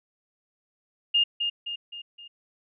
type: tone with echo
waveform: sine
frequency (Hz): 2829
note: F7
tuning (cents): +22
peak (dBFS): -18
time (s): 1.14-1.24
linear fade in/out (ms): 10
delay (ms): 260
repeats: 4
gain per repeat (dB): -6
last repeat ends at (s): 2.28
effects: none